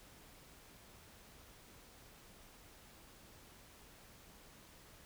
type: silence
effects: pink hiss -60 dBFS RMS until 5.05 s